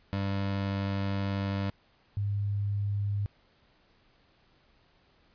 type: tone pair in turn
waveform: 25% pulse / sine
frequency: 98.6 / 101.43 Hz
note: G2 / G#2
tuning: +11 / -40 cents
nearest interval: unison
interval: 49 cents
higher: second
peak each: -25 / -27 dBFS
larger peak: first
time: 0.13-1.7 / 2.17-3.26 s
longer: first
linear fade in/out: 0 ms
effects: pink hiss -65 dBFS RMS until 5.34 s + resampled to 11025 Hz

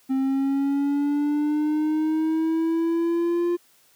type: linear sweep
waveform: triangle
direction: up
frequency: 264 to 349.2 Hz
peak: -18 dBFS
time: 0.09-3.57 s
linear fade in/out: 20 ms
effects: white hiss -59 dBFS RMS until 3.95 s + high-pass 100 Hz 12 dB/octave

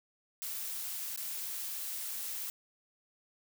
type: noise with dropouts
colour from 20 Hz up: blue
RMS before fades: -39 dBFS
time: 0.42-2.5 s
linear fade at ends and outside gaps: 0 ms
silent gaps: 1.161-1.175 s
effects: none

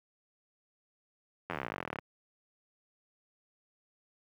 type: slowing click train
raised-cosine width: 0.5 ms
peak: -20 dBFS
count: 27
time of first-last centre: 1.5-1.987 s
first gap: 11 ms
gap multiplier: 1.04
effects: high-pass 100 Hz 12 dB/octave + 10-bit

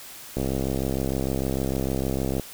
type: click train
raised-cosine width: 2 ms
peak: -13 dBFS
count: 136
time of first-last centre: 0.37-2.397 s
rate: 66.6 Hz
effects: white hiss -42 dBFS RMS until 2.53 s

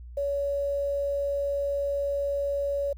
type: tone with quantisation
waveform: sine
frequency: 564 Hz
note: C#5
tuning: 30 cents sharp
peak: -25 dBFS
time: 0.17-2.93 s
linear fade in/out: 5 ms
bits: 9
effects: added 60 Hz sine -40 dBFS peak until 2.97 s

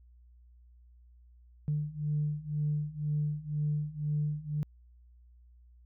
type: beating tone pair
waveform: sine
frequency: 148.3 / 150.3 Hz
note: D3 / D3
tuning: +17 / +40 cents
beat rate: 2 Hz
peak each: -33 / -31 dBFS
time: 1.68-4.63 s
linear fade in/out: 0 ms
effects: tanh soft clip ceiling -22 dBFS + added 60 Hz sine -55 dBFS peak until 5.85 s

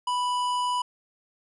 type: harmonic tone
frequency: 987.8 Hz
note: B5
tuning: in tune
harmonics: 1 / 3 / 5 / 7 / 9 / 10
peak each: -24 / -34 / -43 / -46 / -48 / -48 dBFS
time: 0.07-0.82 s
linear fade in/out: 5 ms
effects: none

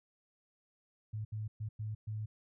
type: tone bursts at uneven times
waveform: sine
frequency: 107.7 Hz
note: A2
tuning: 37 cents flat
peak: -36 dBFS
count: 5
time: 1.13-1.25 / 1.32-1.48 / 1.6-1.69 / 1.79-1.95 / 2.07-2.26 s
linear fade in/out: 10 ms
effects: none

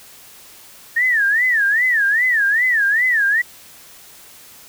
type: tone with vibrato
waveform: sine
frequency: 1800 Hz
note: A6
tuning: 39 cents sharp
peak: -13 dBFS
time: 0.96-3.42 s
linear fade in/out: 10 ms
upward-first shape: sine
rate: 2.5 Hz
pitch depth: 210 cents each way
effects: white hiss -43 dBFS RMS until 4.68 s

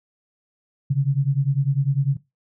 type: beating tone pair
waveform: sine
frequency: 133.8 / 143.8 Hz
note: C3 / D3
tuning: +39 / -36 cents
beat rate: 10 Hz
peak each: -20 dBFS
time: 0.9-2.17 s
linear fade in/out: 10 ms
effects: noise-tail reverb RT60 0.2 s tail -18 dB re dry

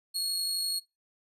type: tone with amplitude modulation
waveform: sawtooth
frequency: 4319 Hz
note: C#8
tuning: 46 cents flat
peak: -25 dBFS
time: 0.14-0.8 s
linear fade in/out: 20 ms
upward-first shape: sine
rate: 51.9 Hz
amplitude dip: 30%
effects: noise-tail reverb RT60 0.2 s tail -19 dB re dry + resampled to 32000 Hz

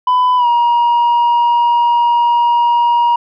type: tone with pitch glide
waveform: sine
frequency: 1000 to 950.4 Hz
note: B5 to A#5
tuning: +21 to +33 cents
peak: -6 dBFS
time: 0.07-3.16 s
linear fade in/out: 5 ms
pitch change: -88 cents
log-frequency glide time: 0.37-0.47 s
effects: tanh soft clip ceiling -8 dBFS

